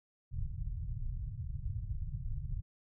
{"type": "low-pass noise", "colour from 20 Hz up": "pink", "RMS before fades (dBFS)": -38, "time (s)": [0.31, 2.62], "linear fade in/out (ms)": 20, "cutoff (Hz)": 140, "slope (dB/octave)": 48, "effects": []}